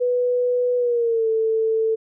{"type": "tone with pitch glide", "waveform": "sine", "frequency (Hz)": [493.1, 444.4], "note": ["B4", "A4"], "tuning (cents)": [-3, 17], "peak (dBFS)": -17, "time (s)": [0, 1.96], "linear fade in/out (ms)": 20, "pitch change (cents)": -180, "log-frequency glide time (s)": [0.77, 1.28], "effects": []}